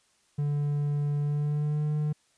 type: tone with pitch glide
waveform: triangle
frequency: 145.6 to 150.56 Hz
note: D3 to D3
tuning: -15 to +43 cents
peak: -23 dBFS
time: 0.38-2.13 s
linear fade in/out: 10 ms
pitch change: +58 cents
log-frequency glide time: 1.19-1.86 s
effects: white hiss -67 dBFS RMS until 2.37 s + resampled to 22050 Hz